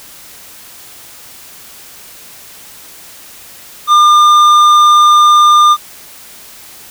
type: tone with tanh clipping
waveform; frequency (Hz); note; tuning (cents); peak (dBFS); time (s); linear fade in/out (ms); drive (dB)
sine; 1203; D6; +41; -5; 3.87-5.77; 50; 10
effects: white hiss -35 dBFS RMS until 6.9 s